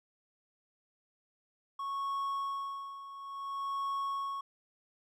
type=tone with tremolo; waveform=triangle; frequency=1104 Hz; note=C#6; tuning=7 cents flat; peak=-30 dBFS; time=1.79-4.41 s; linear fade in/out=5 ms; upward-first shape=sine; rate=0.58 Hz; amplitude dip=75%; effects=none